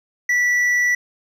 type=tone with hard clipping; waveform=triangle; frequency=1958 Hz; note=B6; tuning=15 cents flat; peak=-16 dBFS; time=0.29-0.95 s; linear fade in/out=5 ms; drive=7 dB; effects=none